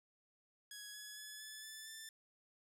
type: tone with pitch steps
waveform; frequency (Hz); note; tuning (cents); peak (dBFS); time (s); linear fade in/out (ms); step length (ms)
10% pulse; 1670 / 1689.4 / 1709 / 1728.9 / 1749 / 1769.3; G#6 / G#6 / G#6 / A6 / A6 / A6; +9 / +29 / +49 / -31 / -11 / +9; -40; 0.71-2.09; 2; 230
effects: none